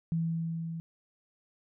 sine tone with level ramp, 164.81 Hz, E3, in tune, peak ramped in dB -26 to -35 dBFS, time 0.12-0.8 s, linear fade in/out 0 ms, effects none

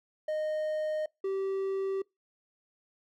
triangle tone pair in turn, 617 / 387.3 Hz, D#5 / G4, -15 / -21 cents, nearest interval minor sixth, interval 806 cents, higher first, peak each -27 dBFS, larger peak neither, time 0.28-1.06 / 1.24-2.02 s, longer neither, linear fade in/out 5 ms, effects noise-tail reverb RT60 0.2 s tail -25 dB re dry

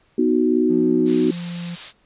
sine chord, B major, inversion none, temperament equal, 246.9 / 311.1 / 370 Hz, B3 / D#4 / F#4, 0 / 0 / 0 cents, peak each -19 dBFS, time 0.18-1.31 s, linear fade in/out 5 ms
triangle tone with pitch glide, 174.61 to 173.1 Hz, F3 to F3, 0 to -15 cents, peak -25 dBFS, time 0.69-1.76 s, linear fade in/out 20 ms, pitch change -15 cents, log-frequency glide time 0.93-1.64 s
blue noise, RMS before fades -27 dBFS, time 1.05-1.93 s, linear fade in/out 50 ms
effects pink hiss -60 dBFS RMS until 2.05 s + resampled to 8000 Hz

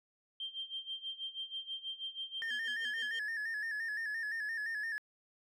sine tone with tremolo, 3159 Hz, G7, 13 cents sharp, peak -36 dBFS, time 0.4-3.19 s, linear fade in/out 2 ms, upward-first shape sine, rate 6.2 Hz, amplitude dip 85%
triangle tone with vibrato, 1760 Hz, A6, in tune, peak -33 dBFS, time 2.42-4.98 s, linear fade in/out 0 ms, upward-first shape square, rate 5.8 Hz, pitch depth 58 cents each way
effects tanh soft clip ceiling -29 dBFS

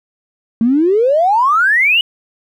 triangle exponential sweep, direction up, 219.3 to 2989 Hz, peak -5 dBFS, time 0.61-2.01 s, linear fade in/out 2 ms, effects tanh soft clip ceiling -7 dBFS

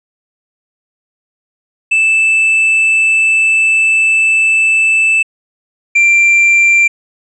triangle tone pair in turn, 2637 / 2364 Hz, E7 / D7, 0 / +11 cents, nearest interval major second, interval 189 cents, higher first, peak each -6 / -4 dBFS, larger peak second, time 1.91-5.23 / 5.95-6.88 s, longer first, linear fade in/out 10 ms, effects resampled to 22050 Hz

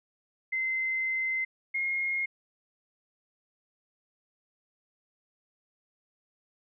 sine tone pair in turn, 2067 / 2145 Hz, C7 / C7, -22 / +42 cents, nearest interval minor second, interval 64 cents, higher second, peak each -27 dBFS, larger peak neither, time 0.52-1.45 / 1.74-2.26 s, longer first, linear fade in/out 10 ms, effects none

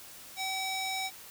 square tone with band-pass filter, 764 Hz, G5, 45 cents flat, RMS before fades -34 dBFS, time 0.36-1.11 s, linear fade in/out 50 ms, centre 4500 Hz, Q 0.67, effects white hiss -49 dBFS RMS until 1.3 s

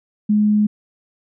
sine tone, 210.2 Hz, G#3, 21 cents sharp, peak -12 dBFS, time 0.29-0.67 s, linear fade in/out 10 ms, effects none

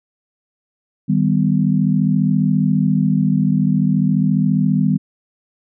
sine chord, Eb augmented, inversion none, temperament equal with one note detuned, 155.56 / 196 / 250.4 Hz, Eb3 / G3 / B3, 0 / 0 / +24 cents, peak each -17 / -16 / -19 dBFS, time 1.08-4.98 s, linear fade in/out 20 ms, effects none

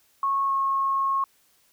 sine tone with pitch glide, 1097 to 1088.2 Hz, C#6 to C#6, -18 to -32 cents, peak -21 dBFS, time 0.23-1.24 s, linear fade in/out 2 ms, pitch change -14 cents, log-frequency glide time 0.46-0.53 s, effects white hiss -63 dBFS RMS until 1.72 s

